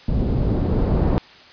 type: noise with low-pass filter sweep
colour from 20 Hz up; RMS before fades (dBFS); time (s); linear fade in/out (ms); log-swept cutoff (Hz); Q
pink; -19; 0.08-1.18; 0; 270 to 580; 0.72
effects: white hiss -45 dBFS RMS until 1.52 s + resampled to 11025 Hz